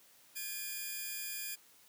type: tone cluster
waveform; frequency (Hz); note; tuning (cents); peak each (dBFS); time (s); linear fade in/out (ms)
5% pulse; 1603 / 1710 / 2427; G6 / A6 / D#7; +38 / -50 / -44; -39 / -38 / -30; 0.35-1.56; 20
effects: white hiss -63 dBFS RMS until 1.88 s + high-pass 100 Hz 12 dB/octave